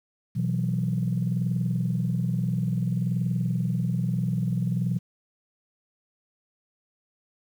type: chord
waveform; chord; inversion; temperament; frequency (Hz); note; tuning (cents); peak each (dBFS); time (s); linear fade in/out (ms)
sine; B suspended fourth; none; just; 123.47 / 164.63 / 185.21; B2 / E3 / F#3; 0 / -2 / +2; -26 / -27 / -28; 0.35-4.99; 20
effects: tanh soft clip ceiling -15 dBFS + 9-bit